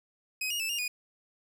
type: tone with pitch steps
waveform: sawtooth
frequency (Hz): 2525 / 2864 / 2635 / 2824 / 2465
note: D#7 / F7 / E7 / F7 / D#7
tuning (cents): +25 / +43 / -1 / +19 / -17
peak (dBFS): -27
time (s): 0.41-0.88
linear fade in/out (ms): 5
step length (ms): 94
effects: none